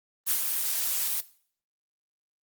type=noise with ADSR envelope; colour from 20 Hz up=blue; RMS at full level=-23 dBFS; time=0.26-1.21 s; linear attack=42 ms; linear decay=71 ms; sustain=-5 dB; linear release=10 ms; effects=noise-tail reverb RT60 0.5 s tail -18 dB re dry + Opus 24 kbps